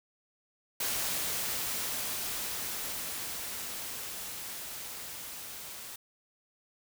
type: noise with level ramp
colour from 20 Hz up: white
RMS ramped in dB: -32 to -44 dBFS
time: 0.8-5.96 s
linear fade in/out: 5 ms
effects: none